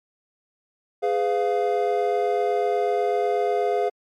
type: chord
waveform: triangle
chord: F diminished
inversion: first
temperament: equal with one note detuned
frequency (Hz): 415.3 / 503.4 / 698.5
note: Ab4 / Cb5 / F5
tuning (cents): 0 / +33 / 0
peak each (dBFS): -21 / -24 / -22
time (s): 1.02-3.9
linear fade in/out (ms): 20
effects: MP3 96 kbps